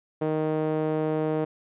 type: tone with band-pass filter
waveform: sawtooth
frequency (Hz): 155.56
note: D#3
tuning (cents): 0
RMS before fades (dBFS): -26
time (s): 0.21-1.45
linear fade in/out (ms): 10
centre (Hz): 470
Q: 1.7
effects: resampled to 8000 Hz